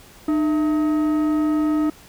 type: tone with frequency modulation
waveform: sine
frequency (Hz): 304.1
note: D#4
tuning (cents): -40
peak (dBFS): -14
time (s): 0.28-1.9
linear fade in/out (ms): 5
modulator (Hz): 965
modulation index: 0.32
effects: tanh soft clip ceiling -16 dBFS + pink hiss -47 dBFS RMS until 2.08 s